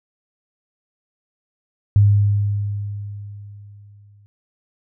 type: tone with exponential decay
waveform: sine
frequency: 102.1 Hz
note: G#2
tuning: 29 cents flat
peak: -8 dBFS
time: 1.96-4.26 s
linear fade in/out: 0 ms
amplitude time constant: 500 ms
effects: none